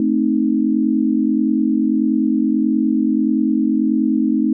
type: chord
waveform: sine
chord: A diminished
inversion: none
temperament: equal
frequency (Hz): 220 / 261.6 / 311.1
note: A3 / C4 / Eb4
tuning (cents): 0 / 0 / 0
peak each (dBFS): -18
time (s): 0-4.53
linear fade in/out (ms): 2
effects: none

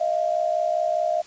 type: tone pair together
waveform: sine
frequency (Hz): 627 / 691.9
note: D#5 / F5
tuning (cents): +13 / -16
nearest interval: major second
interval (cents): 171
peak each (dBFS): -23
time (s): 0-1.22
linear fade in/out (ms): 10
effects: white hiss -47 dBFS RMS until 1.26 s + resampled to 16000 Hz

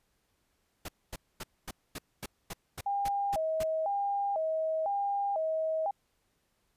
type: noise bursts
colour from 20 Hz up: pink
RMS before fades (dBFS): -39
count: 11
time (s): 0.85-3.635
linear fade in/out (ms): 5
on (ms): 35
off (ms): 240
type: tone with vibrato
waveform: sine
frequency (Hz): 715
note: F5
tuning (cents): +41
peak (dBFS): -28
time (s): 2.86-5.91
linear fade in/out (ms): 5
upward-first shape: square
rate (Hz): 1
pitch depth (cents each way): 200
effects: pink hiss -75 dBFS RMS until 6.76 s + resampled to 32000 Hz

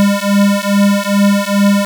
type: beating tone pair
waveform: square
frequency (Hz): 200 / 202.4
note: G3 / G#3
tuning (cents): +35 / -44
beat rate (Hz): 2.4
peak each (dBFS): -13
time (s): 0-1.85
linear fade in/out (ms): 0
effects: none

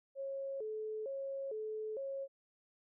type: tone with vibrato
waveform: sine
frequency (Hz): 486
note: B4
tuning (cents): -28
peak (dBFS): -38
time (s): 0.15-2.28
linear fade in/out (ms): 50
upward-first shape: square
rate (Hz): 1.1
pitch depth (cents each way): 200
effects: none

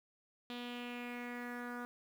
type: tone with low-pass filter sweep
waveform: sawtooth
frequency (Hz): 242.9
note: B3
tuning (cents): -29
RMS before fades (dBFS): -44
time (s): 0.5-1.85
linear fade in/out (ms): 0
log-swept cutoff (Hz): 3600 to 1400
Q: 3.8
effects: 10-bit

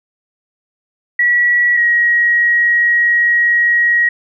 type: tone pair in turn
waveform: sine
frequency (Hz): 1933 / 1897.6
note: B6 / A#6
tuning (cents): -38 / +30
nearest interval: unison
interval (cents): 32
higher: first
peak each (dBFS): -9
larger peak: neither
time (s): 1.19-1.77 / 1.77-4.09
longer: second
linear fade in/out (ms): 5
effects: none

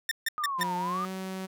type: tone bursts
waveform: sawtooth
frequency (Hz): 1812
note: A#6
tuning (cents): -50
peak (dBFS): -22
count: 4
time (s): 0.09-0.632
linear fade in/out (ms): 2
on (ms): 23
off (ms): 150
type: exponential two-way sweep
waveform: sine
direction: down then up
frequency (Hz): 1244.5 to 880 to 1244.5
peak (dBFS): -29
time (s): 0.38-1.05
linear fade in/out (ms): 0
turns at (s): 0.76
type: tone with pitch glide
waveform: sawtooth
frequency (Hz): 178.2 to 188.8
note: F3 to F#3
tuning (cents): +35 to +35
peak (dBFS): -30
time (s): 0.58-1.47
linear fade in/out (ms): 20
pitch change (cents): +100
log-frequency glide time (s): 0.84-1.1
effects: none

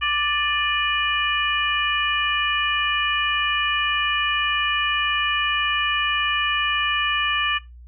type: harmonic tone with a mistuned harmonic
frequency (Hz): 587.3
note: D5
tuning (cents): 0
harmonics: 2 / 3 / 4 / 5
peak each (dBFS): -25 / -25 / -25 / -25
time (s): 0.01-7.59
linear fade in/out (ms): 20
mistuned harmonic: 4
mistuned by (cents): +54
effects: noise-tail reverb RT60 0.2 s tail -18 dB re dry + added 60 Hz sine -40 dBFS peak until 7.87 s

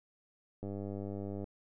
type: click train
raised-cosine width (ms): 2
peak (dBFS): -28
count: 82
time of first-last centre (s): 0.63-1.442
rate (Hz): 99.8
effects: none

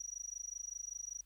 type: tone with amplitude modulation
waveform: sine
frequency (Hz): 5800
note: F#8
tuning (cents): -35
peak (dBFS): -38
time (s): 0-1.21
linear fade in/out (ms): 5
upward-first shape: sine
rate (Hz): 25.2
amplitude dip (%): 100
effects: added 50 Hz sine -65 dBFS peak until 1.25 s + white hiss -75 dBFS RMS until 1.25 s

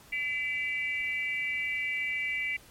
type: tone cluster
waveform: sine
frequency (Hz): 2017 / 2314 / 2782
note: B6 / D7 / F7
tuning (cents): +36 / -26 / -7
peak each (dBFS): -33 / -31 / -40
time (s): 0.12-2.57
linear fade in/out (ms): 10
effects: pink hiss -55 dBFS RMS until 2.7 s + MP3 64 kbps

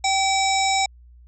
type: harmonic tone with a mistuned harmonic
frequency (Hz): 767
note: G5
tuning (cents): -38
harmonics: 1 / 3 / 5 / 7 / 9 / 10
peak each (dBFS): -20 / -25 / -27 / -28 / -30 / -30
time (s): 0.04-0.86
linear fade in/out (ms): 5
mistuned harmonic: 1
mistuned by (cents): +18
effects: added 60 Hz sine -45 dBFS peak until 1.27 s

